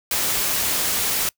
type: noise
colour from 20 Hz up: white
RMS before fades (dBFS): -22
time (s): 0.11-1.29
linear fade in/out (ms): 2
effects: noise-tail reverb RT60 0.1 s tail -24 dB re dry